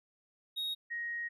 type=tone pair in turn; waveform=triangle / sine; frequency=3759 / 1879.5 Hz; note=A#7 / A#6; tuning=+14 / +14 cents; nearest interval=octave; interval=1200 cents; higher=first; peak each=-32 / -35 dBFS; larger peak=first; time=0.56-0.75 / 0.9-1.29 s; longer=second; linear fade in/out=20 ms; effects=none